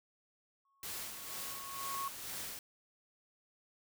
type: tone with exponential growth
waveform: sine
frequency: 1100 Hz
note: C#6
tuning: 14 cents flat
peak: -35 dBFS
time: 0.65-2.08 s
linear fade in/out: 2 ms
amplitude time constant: 310 ms
type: noise with tremolo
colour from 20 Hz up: white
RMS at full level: -42 dBFS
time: 0.83-2.59 s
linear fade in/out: 2 ms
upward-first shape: sine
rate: 2.1 Hz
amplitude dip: 45%
effects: none